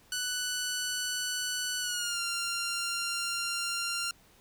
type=tone with pitch glide; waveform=10% pulse; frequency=1487 to 1387.4 Hz; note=F#6 to F6; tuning=+8 to -12 cents; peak=-22 dBFS; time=0.12-4.11 s; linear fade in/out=2 ms; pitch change=-120 cents; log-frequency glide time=1.8-2.2 s; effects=pink hiss -61 dBFS RMS until 4.4 s